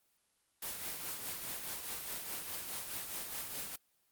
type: noise with tremolo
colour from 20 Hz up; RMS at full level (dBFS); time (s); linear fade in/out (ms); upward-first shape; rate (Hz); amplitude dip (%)
white; -39; 0.62-3.76; 5; triangle; 4.8; 50
effects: white hiss -75 dBFS RMS until 4.11 s + Opus 24 kbps